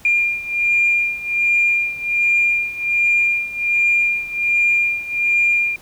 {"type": "beating tone pair", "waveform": "sine", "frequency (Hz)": [2402, 2403.3], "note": ["D7", "D7"], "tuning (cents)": [38, 39], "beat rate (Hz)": 1.3, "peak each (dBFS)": [-16, -19], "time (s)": [0.05, 5.76], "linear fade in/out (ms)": 2, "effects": ["tanh soft clip ceiling -7 dBFS", "pink hiss -46 dBFS RMS until 5.81 s"]}